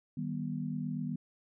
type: chord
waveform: sine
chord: Eb augmented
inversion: none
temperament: just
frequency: 155.56 / 194.45 / 243.1 Hz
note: Eb3 / G3 / B3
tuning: 0 / -14 / -27 cents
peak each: -37 / -39 / -37 dBFS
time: 0.17-1.16 s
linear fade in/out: 5 ms
effects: none